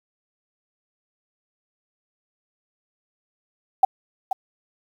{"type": "tone with echo", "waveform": "sine", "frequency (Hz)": 766, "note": "G5", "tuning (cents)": -40, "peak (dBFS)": -9, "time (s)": [3.83, 3.85], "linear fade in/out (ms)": 5, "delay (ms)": 480, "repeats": 1, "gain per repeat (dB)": -10, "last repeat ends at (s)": 4.33, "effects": ["8-bit"]}